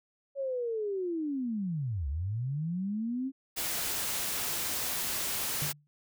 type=linear two-way sweep; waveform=sine; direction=down then up; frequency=560 to 65.41 to 273 Hz; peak=-30 dBFS; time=0.35-3.32 s; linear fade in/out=50 ms; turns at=2.08 s
type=noise; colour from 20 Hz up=white; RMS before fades=-33 dBFS; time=3.56-5.73 s; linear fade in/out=20 ms
type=tone with exponential decay; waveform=sine; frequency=146.83 Hz; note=D3; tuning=in tune; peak=-30 dBFS; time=5.62-5.87 s; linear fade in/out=0 ms; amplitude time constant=53 ms
effects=none